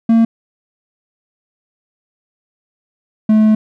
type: tone pair in turn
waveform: triangle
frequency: 227.6 / 216.2 Hz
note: A#3 / A3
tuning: -41 / -30 cents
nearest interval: minor second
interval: 89 cents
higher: first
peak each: -5 dBFS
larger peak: neither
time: 0.09-0.25 / 3.29-3.55 s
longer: second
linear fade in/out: 5 ms
effects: none